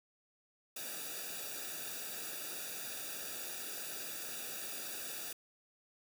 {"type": "noise with comb filter", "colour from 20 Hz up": "white", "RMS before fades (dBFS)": -43, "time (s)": [0.76, 5.33], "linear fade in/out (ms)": 5, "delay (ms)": 0.95, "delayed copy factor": -0.85, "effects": []}